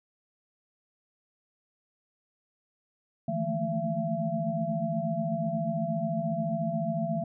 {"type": "tone cluster", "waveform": "sine", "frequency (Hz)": [154.5, 168.6, 216.6, 224.9, 674], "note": ["D#3", "E3", "A3", "A3", "E5"], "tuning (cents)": [-12, 39, -27, 38, 38], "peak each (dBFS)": [-35, -33, -35, -36, -31], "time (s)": [3.28, 7.24], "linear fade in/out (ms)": 5, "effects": []}